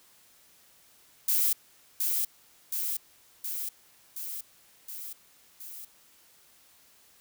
violet noise with echo, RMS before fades -25 dBFS, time 1.28-1.53 s, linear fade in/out 5 ms, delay 720 ms, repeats 6, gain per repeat -3 dB, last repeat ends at 5.85 s, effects white hiss -60 dBFS RMS until 7.2 s

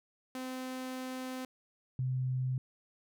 sawtooth / sine tone pair in turn, 257.5 / 128.75 Hz, C4 / C3, -28 / -28 cents, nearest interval octave, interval 1200 cents, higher first, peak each -34 / -30 dBFS, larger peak second, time 0.35-1.45 / 1.99-2.58 s, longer first, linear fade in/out 2 ms, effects none

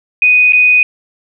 sine tone with dropouts, 2489 Hz, D#7, in tune, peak -5 dBFS, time 0.22-0.83 s, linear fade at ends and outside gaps 2 ms, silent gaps 0.523-0.532 s, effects none

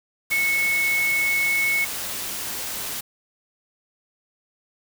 sine tone in noise, 2200 Hz, C#7, 14 cents flat, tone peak -19 dBFS, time 0.31-1.85 s, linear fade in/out 10 ms, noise white, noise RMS -30 dBFS, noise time 0.3-3.01 s, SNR +8 dB, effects none

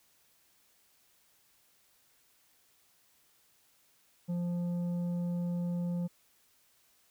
sine tone with tanh clipping, 174.61 Hz, F3, in tune, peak -32 dBFS, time 4.28-6.08 s, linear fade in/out 20 ms, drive 7 dB, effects white hiss -68 dBFS RMS until 7.1 s

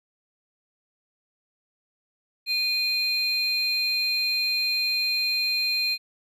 triangle tone pair together, 2463 / 4165 Hz, D#7 / C8, -18 / -9 cents, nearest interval major sixth, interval 909 cents, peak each -25 / -23 dBFS, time 2.46-5.98 s, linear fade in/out 50 ms, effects none

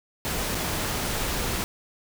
pink noise with dropouts, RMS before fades -28 dBFS, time 0.25-1.64 s, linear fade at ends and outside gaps 0 ms, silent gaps 0.547-0.552 s, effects none

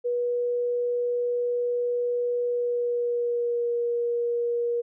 sine tone with pitch glide, 484.9 to 474.9 Hz, B4 to A#4, -32 to +32 cents, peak -23 dBFS, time 0.04-4.82 s, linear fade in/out 20 ms, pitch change -36 cents, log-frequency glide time 2.46-3.7 s, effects none

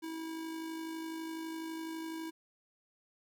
square tone with amplitude modulation, 323.9 Hz, E4, 30 cents flat, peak -38 dBFS, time 0.02-2.31 s, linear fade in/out 20 ms, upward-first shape sine, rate 52 Hz, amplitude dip 35%, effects none

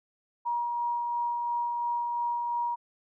sine tone with tremolo, 952 Hz, A#5, 36 cents sharp, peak -26 dBFS, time 0.45-2.76 s, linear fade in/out 20 ms, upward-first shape sine, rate 2.9 Hz, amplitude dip 25%, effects none

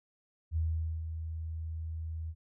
sine tone with ADSR envelope, 80.6 Hz, E2, 38 cents flat, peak -27 dBFS, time 0.51-2.35 s, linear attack 55 ms, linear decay 460 ms, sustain -8 dB, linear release 57 ms, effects none

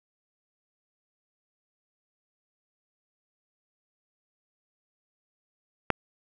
click, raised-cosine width 0.5 ms, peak -6 dBFS, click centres 5.903 s, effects none

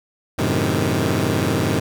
15% pulse chord, F# diminished seventh, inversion none, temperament equal with one note detuned, 92.5 / 108.8 / 130.81 / 155.56 Hz, F#2 / A2 / C3 / Eb3, 0 / -19 / 0 / 0 cents, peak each -17 dBFS, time 0.38-1.8 s, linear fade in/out 10 ms, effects none

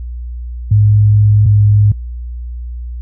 sine tone pair in turn, 104.8 / 104.02 Hz, G#2 / G#2, +16 / +3 cents, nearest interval unison, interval 13 cents, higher first, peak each -5 dBFS, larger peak neither, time 0.71-1.46 / 1.46-1.92 s, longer first, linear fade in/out 5 ms, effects added 60 Hz sine -21 dBFS peak until 3.01 s

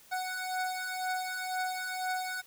25% pulse beating tone pair, 740 / 742 Hz, F#5 / F#5, 0 / +5 cents, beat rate 2 Hz, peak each -33 / -31 dBFS, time 0.11-2.42 s, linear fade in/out 20 ms, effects white hiss -58 dBFS RMS until 2.46 s

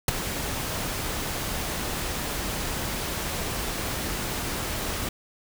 pink noise with ADSR envelope, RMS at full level -18 dBFS, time 0.08-5.09 s, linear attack 4 ms, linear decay 12 ms, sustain -12 dB, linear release 4 ms, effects none

